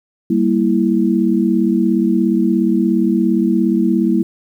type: chord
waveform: sine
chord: E diminished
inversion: first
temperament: equal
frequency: 196 / 233.1 / 329.6 Hz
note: G3 / Bb3 / E4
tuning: 0 / 0 / 0 cents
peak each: -16 dBFS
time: 0.3-4.23 s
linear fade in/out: 5 ms
effects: 8-bit